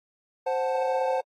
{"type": "chord", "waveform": "triangle", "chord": "F# diminished", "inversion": "second", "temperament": "equal", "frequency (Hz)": [523.3, 740, 880], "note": ["C5", "F#5", "A5"], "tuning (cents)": [0, 0, 0], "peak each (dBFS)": [-24, -29, -29], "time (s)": [0.46, 1.21], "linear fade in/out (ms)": 10, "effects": ["AAC 32 kbps"]}